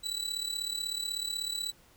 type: tone with amplitude modulation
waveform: 35% pulse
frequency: 3951 Hz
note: B7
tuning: in tune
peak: -27 dBFS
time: 0.03-1.72 s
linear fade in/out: 20 ms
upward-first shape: sine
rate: 36.2 Hz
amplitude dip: 75%
effects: pink hiss -61 dBFS RMS until 1.96 s